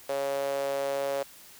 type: tone with high-pass filter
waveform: sawtooth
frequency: 138.59 Hz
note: C#3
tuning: in tune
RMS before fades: -30 dBFS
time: 0.09-1.23 s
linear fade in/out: 5 ms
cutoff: 540 Hz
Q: 5.7
effects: white hiss -51 dBFS RMS until 1.59 s